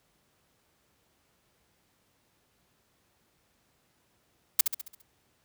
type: noise with echo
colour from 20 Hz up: blue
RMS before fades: -19 dBFS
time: 4.59-4.61 s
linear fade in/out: 5 ms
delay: 68 ms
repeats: 6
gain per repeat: -6 dB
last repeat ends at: 5.018 s
effects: pink hiss -70 dBFS RMS until 5.44 s + high-pass 60 Hz 12 dB/octave